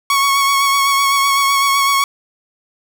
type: tone with vibrato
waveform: sawtooth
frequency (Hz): 1108.7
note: C#6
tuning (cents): 0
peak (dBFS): -8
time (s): 0.1-2.04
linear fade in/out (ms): 2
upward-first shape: sine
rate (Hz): 7.9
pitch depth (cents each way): 23
effects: none